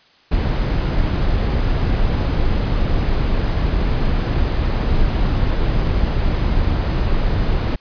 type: noise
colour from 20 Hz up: brown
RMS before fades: -17 dBFS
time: 0.31-7.76 s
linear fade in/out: 10 ms
effects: white hiss -52 dBFS RMS until 7.8 s + resampled to 11025 Hz